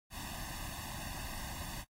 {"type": "noise with comb filter", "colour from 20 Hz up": "pink", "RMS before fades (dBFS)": -43, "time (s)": [0.1, 1.85], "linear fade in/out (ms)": 50, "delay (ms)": 1.1, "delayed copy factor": 0.9, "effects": ["noise-tail reverb RT60 0.1 s tail -26 dB re dry", "AAC 48 kbps"]}